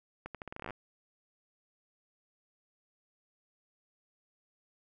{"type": "accelerating click train", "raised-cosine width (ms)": 0.5, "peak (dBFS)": -26, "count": 14, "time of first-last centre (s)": [0.26, 0.707], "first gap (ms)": 87, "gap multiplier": 0.82, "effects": []}